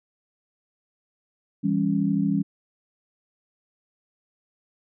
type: chord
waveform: sine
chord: C# diminished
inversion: first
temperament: just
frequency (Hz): 166.31 / 199.57 / 277.2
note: E3 / G3 / C#4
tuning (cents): +16 / +31 / 0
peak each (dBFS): -26 / -23 / -25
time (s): 1.63-2.43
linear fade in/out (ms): 20
effects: none